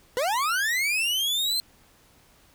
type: linear sweep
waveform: 40% pulse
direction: up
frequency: 467.5 to 4186 Hz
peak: -22 dBFS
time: 0.17-1.6 s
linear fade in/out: 0 ms
effects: pink hiss -58 dBFS RMS until 2.54 s